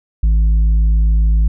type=tone with tanh clipping; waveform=triangle; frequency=53.7 Hz; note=A1; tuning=41 cents flat; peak=-10 dBFS; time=0.23-1.48 s; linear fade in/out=5 ms; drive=9 dB; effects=none